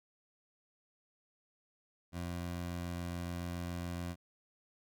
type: tone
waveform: 20% pulse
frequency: 87.1 Hz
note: F2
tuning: 4 cents flat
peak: -33 dBFS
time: 2.12-4.16 s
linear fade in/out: 50 ms
effects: none